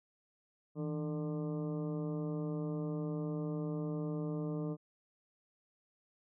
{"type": "harmonic tone with a mistuned harmonic", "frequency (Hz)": 149.7, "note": "D3", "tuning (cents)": 33, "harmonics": [1, 2, 3, 4, 5, 6, 7, 8], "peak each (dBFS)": [-37, -40, -43, -48, -59, -61, -57, -58], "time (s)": [0.75, 4.77], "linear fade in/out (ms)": 50, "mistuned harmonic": 1, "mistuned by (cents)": 120, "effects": []}